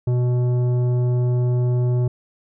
triangle tone with tanh clipping, 123.47 Hz, B2, in tune, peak -18 dBFS, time 0.07-2.08 s, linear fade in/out 5 ms, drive 15 dB, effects none

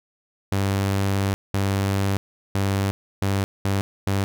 sawtooth tone bursts at uneven times, 98.2 Hz, G2, 4 cents sharp, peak -16 dBFS, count 6, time 0.52-1.34 / 1.54-2.17 / 2.55-2.91 / 3.22-3.44 / 3.65-3.81 / 4.07-4.24 s, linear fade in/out 0 ms, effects none

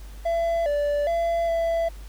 triangle tone with pitch steps, 672 / 582 / 675 / 667 Hz, E5 / D5 / E5 / E5, +33 / -16 / +41 / +20 cents, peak -19 dBFS, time 0.25-1.89 s, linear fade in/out 10 ms, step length 410 ms, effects added 50 Hz sine -37 dBFS peak until 2.08 s + pink hiss -51 dBFS RMS until 2.08 s

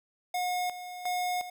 square tone with tremolo, 722 Hz, F#5, 43 cents flat, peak -29 dBFS, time 0.34-1.5 s, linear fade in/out 5 ms, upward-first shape square, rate 1.4 Hz, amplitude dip 70%, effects 11-bit

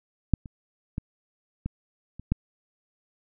clicks, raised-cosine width 5 ms, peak -7 / -28 / -17 / -17 / -27 / -10 dBFS, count 6, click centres 0.337 / 0.458 / 0.981 / 1.66 / 2.196 / 2.32 s, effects none

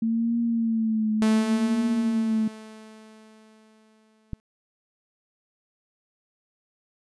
sine tone with vibrato, 224.8 Hz, A3, 37 cents sharp, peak -21 dBFS, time 0.02-2.48 s, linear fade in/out 5 ms, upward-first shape triangle, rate 0.68 Hz, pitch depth 77 cents each way
sawtooth tone with exponential decay, 218.1 Hz, A3, 15 cents flat, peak -19 dBFS, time 1.22-4.4 s, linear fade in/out 0 ms, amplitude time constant 690 ms
click, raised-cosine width 5 ms, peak -18 dBFS, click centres 4.333 s
effects resampled to 24000 Hz

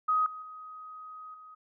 sine tone with level steps, 1257 Hz, D#6, 17 cents sharp, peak -23 / -39 / -42 / -47 dBFS, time 0.08-1.55 s, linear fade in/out 10 ms, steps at 0.26 / 0.42 / 1.34 s, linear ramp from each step 2 ms, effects none

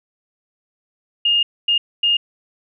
sine tone bursts at uneven times, 2835 Hz, F7, 25 cents sharp, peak -13 dBFS, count 3, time 1.25-1.43 / 1.68-1.78 / 2.03-2.17 s, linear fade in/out 5 ms, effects none

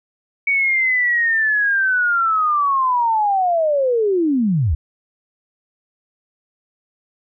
sine linear sweep, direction down, 2254 to 63 Hz, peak -14 dBFS, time 0.47-4.75 s, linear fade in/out 5 ms, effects none

